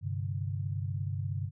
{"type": "chord", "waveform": "sine", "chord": "G suspended fourth", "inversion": "none", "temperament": "equal with one note detuned", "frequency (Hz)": [98, 129.98, 146.83], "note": ["G2", "C3", "D3"], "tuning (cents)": [0, -11, 0], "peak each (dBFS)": [-33, -37, -38], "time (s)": [0.01, 1.51], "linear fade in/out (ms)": 50, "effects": []}